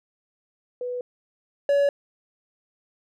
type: tone pair in turn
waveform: sine / triangle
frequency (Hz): 493.9 / 566.3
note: B4 / C#5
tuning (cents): 0 / +37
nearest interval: major second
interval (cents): 237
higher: second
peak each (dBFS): -27 / -15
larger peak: second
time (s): 0.81-1.01 / 1.69-1.89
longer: neither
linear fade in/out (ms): 2
effects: none